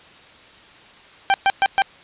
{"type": "tone bursts", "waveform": "sawtooth", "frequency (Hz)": 784, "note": "G5", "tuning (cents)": 0, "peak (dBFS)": -9, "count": 4, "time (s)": [1.3, 1.82], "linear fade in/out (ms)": 0, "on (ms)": 40, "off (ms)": 120, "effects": ["white hiss -46 dBFS RMS until 2.03 s", "resampled to 8000 Hz"]}